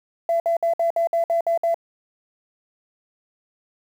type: tone bursts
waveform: sine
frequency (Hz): 673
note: E5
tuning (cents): +36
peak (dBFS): -16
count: 9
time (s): 0.29-1.744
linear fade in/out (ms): 2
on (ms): 110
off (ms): 58
effects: tanh soft clip ceiling -13 dBFS + 8-bit